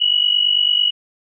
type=tone pair together; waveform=sine; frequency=2900 / 2949 Hz; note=F#7 / F#7; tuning=-35 / -6 cents; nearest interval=unison; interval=29 cents; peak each=-16 dBFS; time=0-0.91 s; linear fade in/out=20 ms; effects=none